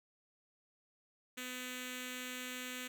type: tone with notch filter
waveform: 5% pulse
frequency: 251.8 Hz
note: B3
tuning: 34 cents sharp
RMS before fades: -44 dBFS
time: 1.37-2.88 s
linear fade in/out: 10 ms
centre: 830 Hz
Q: 0.55
effects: none